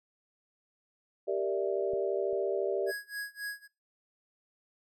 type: chord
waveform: sine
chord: E half-diminished seventh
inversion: first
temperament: equal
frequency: 392 / 466.2 / 587.3 / 659.3 Hz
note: G4 / Bb4 / D5 / E5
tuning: 0 / 0 / 0 / 0 cents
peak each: -31 / -35 / -33 / -36 dBFS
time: 1.27-2.92 s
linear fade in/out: 20 ms
type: clicks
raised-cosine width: 3 ms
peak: -33 / -43 dBFS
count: 2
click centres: 1.935 / 2.33 s
type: tone with tremolo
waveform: square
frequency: 1661.2 Hz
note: G#6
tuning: in tune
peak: -34 dBFS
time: 2.86-3.68 s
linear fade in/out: 50 ms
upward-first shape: sine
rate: 3.7 Hz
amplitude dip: 95%
effects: noise-tail reverb RT60 0.3 s tail -24 dB re dry + MP3 96 kbps